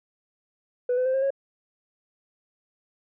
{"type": "tone with pitch steps", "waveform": "sine", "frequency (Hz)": [493.9, 506.9, 520.3, 534, 548], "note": ["B4", "B4", "C5", "C5", "C#5"], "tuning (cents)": [0, 45, -10, 35, -20], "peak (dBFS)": -19, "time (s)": [0.89, 1.305], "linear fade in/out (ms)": 5, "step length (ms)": 83, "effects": ["tanh soft clip ceiling -19 dBFS"]}